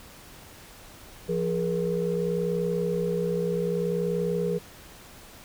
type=tone cluster; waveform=sine; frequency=172.3 / 416.1 / 476.7 Hz; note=F3 / G#4 / A#4; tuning=-23 / +3 / +39 cents; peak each=-28 dBFS; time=1.28-4.59 s; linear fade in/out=20 ms; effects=tanh soft clip ceiling -15 dBFS + pink hiss -48 dBFS RMS until 5.44 s